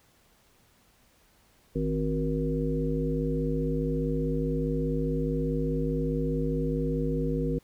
harmonic tone with a mistuned harmonic, 52.4 Hz, G#1, 16 cents sharp, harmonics 1 / 3 / 5 / 7 / 9, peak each -32 / -30 / -31 / -36 / -32 dBFS, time 1.75-7.59 s, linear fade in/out 10 ms, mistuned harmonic 7, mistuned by +16 cents, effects pink hiss -63 dBFS RMS until 7.63 s

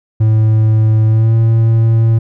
triangle tone with pitch glide, 109.5 to 113.23 Hz, A2 to A#2, -8 to -50 cents, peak -5 dBFS, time 0.2-2.19 s, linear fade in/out 10 ms, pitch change +58 cents, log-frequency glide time 1.07-1.36 s, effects none

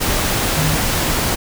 sine tone in noise, 154.4 Hz, D#3, 13 cents flat, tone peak -17 dBFS, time 0.56-0.76 s, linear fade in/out 20 ms, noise pink, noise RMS -18 dBFS, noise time 0-1.36 s, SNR -2 dB, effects none

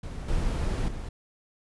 brown noise with level steps, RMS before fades -35 / -27 / -35 dBFS, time 0.03-1.09 s, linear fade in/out 5 ms, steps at 0.28 / 0.88 s, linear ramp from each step 5 ms, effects resampled to 24000 Hz

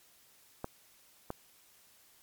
clicks, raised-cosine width 1 ms, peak -22 dBFS, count 2, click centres 0.644 / 1.304 s, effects white hiss -63 dBFS RMS until 2.22 s + MP3 96 kbps

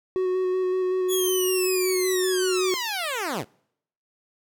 triangle tone with vibrato, 370 Hz, F#4, in tune, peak -19 dBFS, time 0.16-2.74 s, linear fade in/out 0 ms, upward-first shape square, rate 5.3 Hz, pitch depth 12 cents each way
10% pulse linear sweep, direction down, 3413 to 80.4 Hz, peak -18 dBFS, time 1.08-3.45 s, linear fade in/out 50 ms
effects noise-tail reverb RT60 0.7 s tail -26 dB re dry

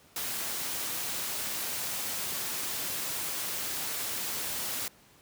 white noise, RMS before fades -34 dBFS, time 0.16-4.88 s, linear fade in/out 2 ms, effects pink hiss -59 dBFS RMS until 5.21 s + high-pass 80 Hz 12 dB/octave

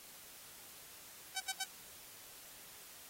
5% pulse tone bursts, 764 Hz, G5, 45 cents flat, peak -24 dBFS, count 3, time 1.36-1.642 s, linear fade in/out 10 ms, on 44 ms, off 75 ms, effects white hiss -55 dBFS RMS until 3.09 s + AAC 48 kbps

